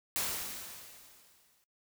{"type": "noise with exponential decay", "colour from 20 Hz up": "white", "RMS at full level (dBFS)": -32, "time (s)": [0.16, 1.64], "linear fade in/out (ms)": 0, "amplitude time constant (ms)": 320, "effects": ["noise-tail reverb RT60 0.1 s tail -18 dB re dry"]}